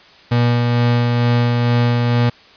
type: tone with tremolo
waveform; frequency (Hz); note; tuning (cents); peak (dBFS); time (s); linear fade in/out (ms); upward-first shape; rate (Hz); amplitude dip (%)
35% pulse; 120; B2; -49; -10; 0.31-2.3; 10; sine; 2.2; 25
effects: white hiss -45 dBFS RMS until 2.56 s + resampled to 11025 Hz